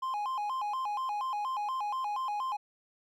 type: tone with vibrato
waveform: triangle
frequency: 932.3 Hz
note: A#5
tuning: in tune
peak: -29 dBFS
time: 0.02-2.57 s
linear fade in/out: 10 ms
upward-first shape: square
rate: 4.2 Hz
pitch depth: 200 cents each way
effects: none